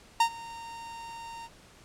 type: tone with ADSR envelope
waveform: 45% pulse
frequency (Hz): 923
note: A#5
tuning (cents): -17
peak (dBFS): -18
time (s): 0.2-1.49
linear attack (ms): 5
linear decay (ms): 83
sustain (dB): -22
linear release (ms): 44
effects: pink hiss -55 dBFS RMS until 1.84 s + low-pass 9000 Hz 12 dB/octave